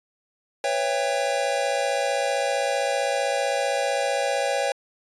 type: chord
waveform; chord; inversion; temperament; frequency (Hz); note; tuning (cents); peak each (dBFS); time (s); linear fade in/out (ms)
square; C# half-diminished seventh; third; just; 498.9 / 554.4 / 665.2 / 798.3; B4 / C#5 / E5 / G5; +17 / 0 / +16 / +31; -31 / -26 / -31 / -28; 0.64-4.72; 2
effects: resampled to 22050 Hz